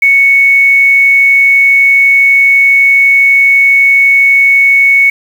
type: tone with quantisation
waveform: sine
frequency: 2217 Hz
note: C#7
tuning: in tune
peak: -3 dBFS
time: 0.02-5.1 s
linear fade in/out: 5 ms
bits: 5
effects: none